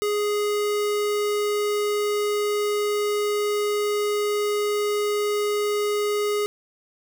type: tone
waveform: square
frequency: 415.3 Hz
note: G#4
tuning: in tune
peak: -22 dBFS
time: 0.02-6.46 s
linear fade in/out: 0 ms
effects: none